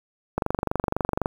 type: click train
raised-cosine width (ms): 1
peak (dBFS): -9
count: 22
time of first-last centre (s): 0.38-1.259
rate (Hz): 23.9
effects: 7-bit